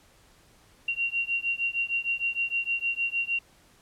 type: beating tone pair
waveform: sine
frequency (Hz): 2754 / 2760.5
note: F7 / F7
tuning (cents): -25 / -21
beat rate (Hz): 6.5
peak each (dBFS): -29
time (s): 0.88-3.39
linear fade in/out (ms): 5
effects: pink hiss -59 dBFS RMS until 3.81 s + low-pass 12000 Hz 12 dB/octave